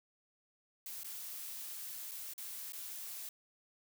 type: noise with dropouts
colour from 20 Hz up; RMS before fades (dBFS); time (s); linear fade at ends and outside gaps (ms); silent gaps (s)
blue; -45; 0.86-3.29; 2; 1.034-1.044 / 2.112-2.116 / 2.336-2.379 / 2.722-2.732
effects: none